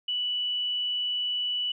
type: tone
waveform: sine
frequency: 2960 Hz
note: F#7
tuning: in tune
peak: -26 dBFS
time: 0.08-1.72 s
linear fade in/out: 5 ms
effects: none